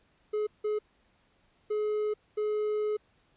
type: tone bursts at uneven times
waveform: triangle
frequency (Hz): 423.6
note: G#4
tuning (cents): +34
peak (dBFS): -25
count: 4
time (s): 0.33-0.47 / 0.64-0.79 / 1.7-2.14 / 2.37-2.97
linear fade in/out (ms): 10
effects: pink hiss -68 dBFS RMS until 3.36 s + resampled to 8000 Hz